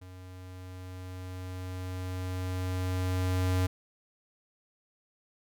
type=tone with level ramp; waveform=square; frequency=92 Hz; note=F#2; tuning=9 cents flat; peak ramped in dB=-46 to -25 dBFS; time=0.01-3.67 s; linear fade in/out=10 ms; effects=none